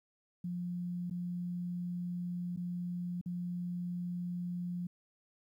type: tone with dropouts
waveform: sine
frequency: 176.4 Hz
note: F3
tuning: 18 cents sharp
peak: -35 dBFS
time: 0.44-4.87 s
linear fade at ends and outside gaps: 5 ms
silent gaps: 1.099-1.109 / 2.563-2.572 / 3.213-3.259 s
effects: 12-bit